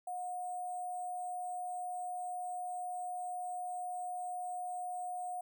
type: tone with sample-and-hold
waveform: sine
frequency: 722 Hz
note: F#5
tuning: 43 cents flat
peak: -37 dBFS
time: 0.07-5.41 s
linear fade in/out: 5 ms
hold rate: 8820 Hz
effects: none